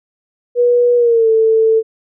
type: tone with pitch glide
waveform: sine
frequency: 484.9 to 444.7 Hz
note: B4 to A4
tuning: -32 to +18 cents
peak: -8 dBFS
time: 0.55-1.83 s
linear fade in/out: 50 ms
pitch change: -150 cents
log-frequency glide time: 0.96-1.29 s
effects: none